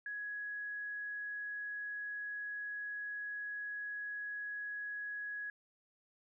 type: tone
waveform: sine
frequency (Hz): 1672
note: G#6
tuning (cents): +11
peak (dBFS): -39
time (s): 0.06-5.5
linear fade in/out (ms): 2
effects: none